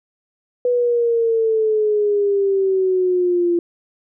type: exponential sweep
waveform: sine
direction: down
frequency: 493.9 to 342.6 Hz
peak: -14 dBFS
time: 0.65-3.59 s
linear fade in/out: 2 ms
effects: none